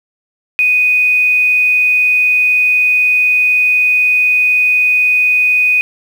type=tone with quantisation; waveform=sine; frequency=2489 Hz; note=D#7; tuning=in tune; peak=-8 dBFS; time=0.59-5.81 s; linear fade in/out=0 ms; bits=6; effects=none